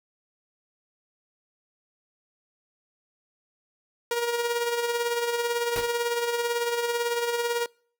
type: tone with tremolo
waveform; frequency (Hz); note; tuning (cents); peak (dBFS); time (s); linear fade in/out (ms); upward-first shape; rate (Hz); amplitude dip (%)
sawtooth; 473.8; A#4; +28; -19; 4.11-7.66; 2; sine; 18; 50
type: noise with exponential decay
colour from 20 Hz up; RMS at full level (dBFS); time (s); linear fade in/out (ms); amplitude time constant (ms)
pink; -28; 5.76-5.93; 0; 35
effects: noise-tail reverb RT60 0.5 s tail -26 dB re dry